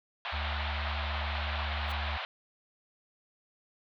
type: band-pass noise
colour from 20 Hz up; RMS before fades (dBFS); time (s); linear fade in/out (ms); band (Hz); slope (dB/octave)
pink; -37; 0.25-2.25; 0; 620 to 4000; 48
type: tone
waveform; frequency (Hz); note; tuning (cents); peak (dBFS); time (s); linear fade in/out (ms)
triangle; 73.42; D2; 0; -31; 0.32-2.18; 20
type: noise with exponential growth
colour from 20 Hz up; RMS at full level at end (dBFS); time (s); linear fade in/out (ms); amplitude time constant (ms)
white; -47; 1.85-1.92; 5; 15
effects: none